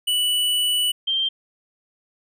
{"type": "tone pair in turn", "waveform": ["square", "sine"], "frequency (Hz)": [2960, 3158], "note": ["F#7", "G7"], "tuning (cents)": [0, 12], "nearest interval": "minor second", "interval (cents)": 112, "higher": "second", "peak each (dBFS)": -19, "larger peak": "neither", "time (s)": [[0.07, 0.92], [1.07, 1.29]], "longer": "first", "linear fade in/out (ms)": 10, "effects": []}